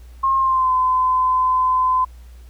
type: tone with pitch glide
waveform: sine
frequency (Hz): 1071 to 1022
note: C6 to C6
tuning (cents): +40 to -41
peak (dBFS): -14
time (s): 0.23-2.05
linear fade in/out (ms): 10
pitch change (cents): -81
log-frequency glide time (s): 0.37-0.72
effects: added 60 Hz sine -38 dBFS peak until 2.49 s + pink hiss -55 dBFS RMS until 2.49 s